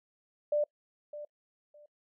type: tone with echo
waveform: sine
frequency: 592 Hz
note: D5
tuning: 14 cents sharp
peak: -25 dBFS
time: 0.52-0.64 s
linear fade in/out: 5 ms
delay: 610 ms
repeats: 2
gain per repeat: -14 dB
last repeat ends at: 1.86 s
effects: noise-tail reverb RT60 0.1 s tail -26 dB re dry